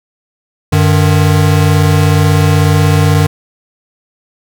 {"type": "tone pair together", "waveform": "square", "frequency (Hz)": [95.5, 151.81], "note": ["G2", "D#3"], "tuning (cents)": [-45, -42], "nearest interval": "minor sixth", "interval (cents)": 803, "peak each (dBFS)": -10, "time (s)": [0.72, 3.27], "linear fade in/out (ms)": 10, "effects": []}